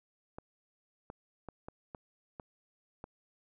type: clicks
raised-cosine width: 1 ms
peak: -29 dBFS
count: 7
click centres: 0.385 / 1.101 / 1.487 / 1.685 / 1.948 / 2.398 / 3.041 s
effects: none